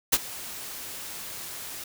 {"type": "noise with ADSR envelope", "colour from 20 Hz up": "white", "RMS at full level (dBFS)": -18, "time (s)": [0.12, 1.84], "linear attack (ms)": 15, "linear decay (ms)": 39, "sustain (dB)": -20, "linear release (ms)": 4, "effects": []}